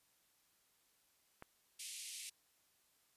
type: click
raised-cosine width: 0.5 ms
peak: -35 dBFS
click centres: 1.424 s
type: band-pass noise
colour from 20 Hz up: white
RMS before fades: -49 dBFS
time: 1.79-2.3 s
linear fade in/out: 10 ms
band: 2200 to 11000 Hz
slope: 48 dB/octave
effects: white hiss -75 dBFS RMS until 3.16 s + resampled to 32000 Hz